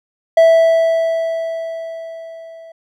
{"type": "tone with level ramp", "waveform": "triangle", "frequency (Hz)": 657, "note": "E5", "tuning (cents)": -6, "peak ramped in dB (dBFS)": [-3, -33], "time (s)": [0.37, 2.72], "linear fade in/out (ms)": 5, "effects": []}